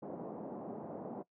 pink band-pass noise, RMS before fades -44 dBFS, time 0.02-1.23 s, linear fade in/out 10 ms, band 180 to 770 Hz, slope 24 dB/octave, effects noise-tail reverb RT60 0.1 s tail -18 dB re dry

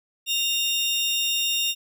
35% pulse tone pair together, 2792 / 3685 Hz, F7 / A#7, -1 / -21 cents, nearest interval perfect fourth, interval 480 cents, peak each -23 dBFS, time 0.26-1.75 s, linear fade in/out 50 ms, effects none

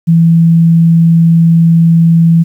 sine tone, 166 Hz, E3, 12 cents sharp, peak -3 dBFS, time 0.07-2.44 s, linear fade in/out 20 ms, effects 7-bit

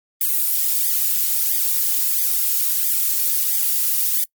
violet noise with flanger, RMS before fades -19 dBFS, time 0.21-4.24 s, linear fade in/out 2 ms, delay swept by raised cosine 0.71 to 3.91 ms, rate 1.5 Hz, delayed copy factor -0.85, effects noise-tail reverb RT60 0.1 s tail -26 dB re dry + Opus 32 kbps

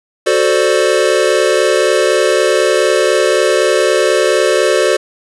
square chord, D dominant seventh, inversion first, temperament equal, 370 / 440 / 523.3 / 587.3 Hz, F#4 / A4 / C5 / D5, 0 / 0 / 0 / 0 cents, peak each -16 dBFS, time 0.26-4.97 s, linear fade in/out 10 ms, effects resampled to 24000 Hz + 7-bit

